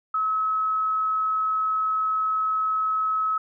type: tone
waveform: sine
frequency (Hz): 1287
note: E6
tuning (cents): -42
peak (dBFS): -21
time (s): 0.14-3.38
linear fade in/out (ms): 5
effects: none